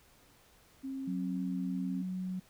sine tone with pitch glide, 267.9 to 264.5 Hz, C4 to C4, +41 to +19 cents, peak -36 dBFS, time 0.83-2.03 s, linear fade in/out 20 ms, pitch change -22 cents, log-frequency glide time 1.43-1.6 s
sine tone, 185 Hz, F#3, in tune, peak -34 dBFS, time 1.07-2.4 s, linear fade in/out 10 ms
effects pink hiss -63 dBFS RMS until 2.49 s

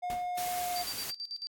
triangle tone with pitch glide, 717 to 712.5 Hz, F5 to F5, +45 to +34 cents, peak -30 dBFS, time 0.02-0.84 s, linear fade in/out 20 ms, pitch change -11 cents, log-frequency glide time 0.59-0.73 s
pink noise with exponential decay, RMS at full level -40 dBFS, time 0.1-0.38 s, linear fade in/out 0 ms, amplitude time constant 59 ms
white noise, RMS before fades -39 dBFS, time 0.37-1.11 s, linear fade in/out 10 ms
sine tone with tremolo, 4677 Hz, D8, 8 cents flat, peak -35 dBFS, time 0.76-1.47 s, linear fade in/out 0 ms, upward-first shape square, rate 9.1 Hz, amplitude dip 80%
effects AAC 64 kbps

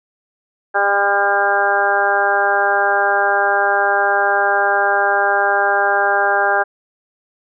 harmonic tone with a mistuned harmonic, 200.6 Hz, G3, 40 cents sharp, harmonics 2 / 3 / 4 / 5 / 6 / 7 / 8, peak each -23 / -21 / -17 / -26 / -25 / -21 / -18 dBFS, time 0.74-6.64 s, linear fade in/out 20 ms, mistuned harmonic 5, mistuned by +18 cents, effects none

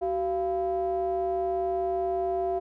triangle ring-modulated tone, 155.56 Hz, D#3, in tune, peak -20 dBFS, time 0.01-2.6 s, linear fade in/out 20 ms, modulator 534 Hz, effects none

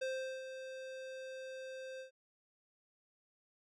square tone with ADSR envelope, 523.3 Hz, C5, in tune, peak -36 dBFS, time 0.01-2.11 s, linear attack 11 ms, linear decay 400 ms, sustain -9 dB, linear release 110 ms, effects low-pass 6000 Hz 12 dB/octave

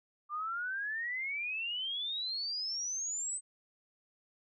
sine exponential sweep, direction up, 1178 to 8270 Hz, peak -34 dBFS, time 0.29-3.41 s, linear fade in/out 50 ms, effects none

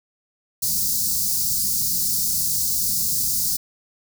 white band-stop noise, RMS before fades -22 dBFS, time 0.62-3.57 s, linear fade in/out 10 ms, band 230 to 4500 Hz, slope 48 dB/octave, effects none

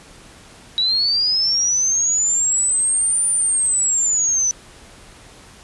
sine linear two-way sweep, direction up then down, 3861 to 9310 to 5950 Hz, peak -15 dBFS, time 0.78-4.51 s, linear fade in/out 0 ms, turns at 3.28 s, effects pink hiss -44 dBFS RMS until 5.63 s + resampled to 24000 Hz

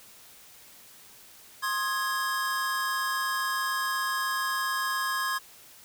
square chord, Ab major, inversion first, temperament equal with one note detuned, 1060.5 / 1244.5 / 1661.2 Hz, C6 / Eb6 / Ab6, +23 / 0 / 0 cents, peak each -31 / -37 / -31 dBFS, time 1.62-5.39 s, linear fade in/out 20 ms, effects white hiss -52 dBFS RMS until 5.84 s

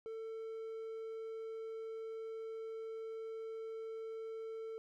triangle tone, 446.5 Hz, A4, 25 cents sharp, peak -40 dBFS, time 0.06-4.78 s, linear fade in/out 0 ms, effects none

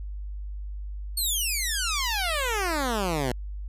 10% pulse exponential sweep, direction down, 4435 to 119 Hz, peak -17 dBFS, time 1.17-3.32 s, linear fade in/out 5 ms, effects added 50 Hz sine -32 dBFS peak until 3.68 s + resampled to 32000 Hz

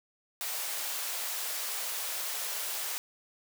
white high-pass noise, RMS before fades -35 dBFS, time 0.41-2.98 s, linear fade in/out 0 ms, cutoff 470 Hz, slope 24 dB/octave, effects none

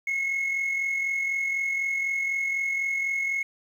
sine tone pair together, 2134 / 2178 Hz, C7 / C#7, +34 / -31 cents, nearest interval unison, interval 35 cents, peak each -32 / -23 dBFS, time 0.07-3.43 s, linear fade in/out 5 ms, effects tanh soft clip ceiling -22 dBFS + 9-bit

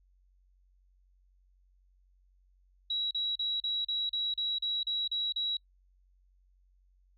sine tone bursts, 3882 Hz, B7, 31 cents flat, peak -29 dBFS, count 11, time 2.9-5.57 s, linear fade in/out 5 ms, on 210 ms, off 36 ms, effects noise-tail reverb RT60 0.1 s tail -26 dB re dry + added 46 Hz sine -63 dBFS peak until 7.17 s

